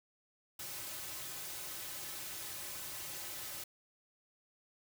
white noise with comb filter, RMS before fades -44 dBFS, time 0.59-3.64 s, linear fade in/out 5 ms, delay 4.3 ms, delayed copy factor -0.8, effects none

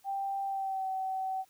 sine tone with pitch glide, 786 to 761 Hz, G5 to F#5, +4 to +48 cents, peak -31 dBFS, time 0.04-1.45 s, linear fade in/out 50 ms, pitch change -56 cents, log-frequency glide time 0.45-0.88 s, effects white hiss -66 dBFS RMS until 1.49 s

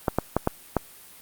clicks, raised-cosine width 1 ms, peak -6 dBFS, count 5, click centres 0.082 / 0.186 / 0.366 / 0.474 / 0.767 s, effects white hiss -48 dBFS RMS until 1.21 s + Opus 32 kbps

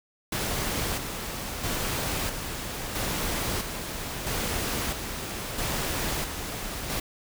pink noise with tremolo, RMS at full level -29 dBFS, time 0.32-7 s, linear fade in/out 5 ms, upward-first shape square, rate 0.76 Hz, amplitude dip 45%, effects none

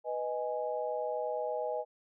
sine chord, G# minor, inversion first, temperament equal, 493.9 / 622.3 / 830.6 Hz, B4 / D#5 / G#5, 0 / 0 / 0 cents, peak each -36 / -35 / -38 dBFS, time 0.04-1.85 s, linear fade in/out 50 ms, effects none

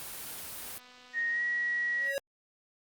white noise, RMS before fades -41 dBFS, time 0-0.78 s, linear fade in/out 0 ms
click train, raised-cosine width 0.2 ms, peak -37 dBFS, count 364, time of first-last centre 0.62-2.078 s, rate 249 Hz
sine tone with pitch glide, 1864.7 to 1917.1 Hz, A#6 to A#6, 0 to +48 cents, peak -28 dBFS, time 1.13-2.15 s, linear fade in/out 50 ms, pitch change +48 cents, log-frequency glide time 1.3-1.43 s
square tone with exponential growth, 554.4 Hz, C#5, in tune, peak -28 dBFS, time 1.92-2.18 s, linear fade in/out 0 ms, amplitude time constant 55 ms
effects Opus 24 kbps

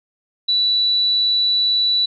sine tone, 3951 Hz, B7, in tune, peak -14 dBFS, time 0.48-2.06 s, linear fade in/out 10 ms, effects none

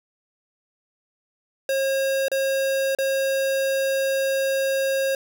square tone with dropouts, 540 Hz, C#5, 45 cents flat, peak -21 dBFS, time 1.69-5.15 s, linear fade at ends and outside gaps 2 ms, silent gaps 2.283-2.316 / 2.95-2.986 s, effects none

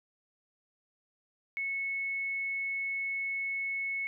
sine tone, 2200 Hz, C#7, 14 cents flat, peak -31 dBFS, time 1.57-4.07 s, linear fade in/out 0 ms, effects none

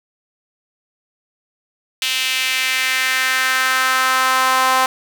sawtooth tone with high-pass filter sweep, 259.8 Hz, C4, 12 cents flat, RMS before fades -17 dBFS, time 2.02-4.86 s, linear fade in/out 2 ms, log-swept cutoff 2900 to 940 Hz, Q 2.4, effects none

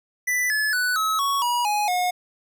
square tone with pitch steps, 1985 / 1718.1 / 1487.1 / 1287.1 / 1114 / 964.2 / 834.6 / 722.4 Hz, B6 / A6 / F#6 / E6 / C#6 / B5 / G#5 / F#5, +8 / -42 / +8 / -42 / +8 / -42 / +8 / -42 cents, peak -21 dBFS, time 0.27-2.11 s, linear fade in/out 10 ms, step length 230 ms, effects none

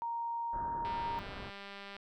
sine tone, 932.3 Hz, A#5, in tune, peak -34 dBFS, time 0.02-1.19 s, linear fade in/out 0 ms
pink low-pass noise, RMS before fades -46 dBFS, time 0.53-1.5 s, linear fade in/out 2 ms, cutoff 1700 Hz, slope 96 dB/octave
click train, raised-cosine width 0.3 ms, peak -31 dBFS, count 223, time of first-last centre 0.85-1.966 s, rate 199 Hz
effects none

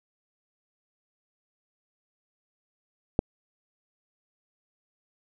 click, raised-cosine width 2 ms, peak -7 dBFS, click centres 3.191 s, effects none

